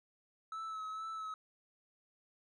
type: tone with vibrato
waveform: triangle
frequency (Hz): 1300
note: E6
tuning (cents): -24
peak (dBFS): -38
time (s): 0.52-1.34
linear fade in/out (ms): 2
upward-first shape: sine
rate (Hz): 2.2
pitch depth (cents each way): 26
effects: resampled to 22050 Hz